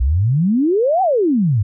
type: exponential two-way sweep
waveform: sine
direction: up then down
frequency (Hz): 57.6 to 790 to 93.6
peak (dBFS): -12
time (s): 0-1.63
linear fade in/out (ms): 10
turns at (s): 1.02
effects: none